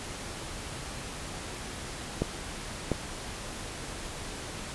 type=clicks; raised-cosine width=2 ms; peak=-12 dBFS; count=2; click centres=2.22 / 2.917 s; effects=pink hiss -39 dBFS RMS until 4.74 s + resampled to 24000 Hz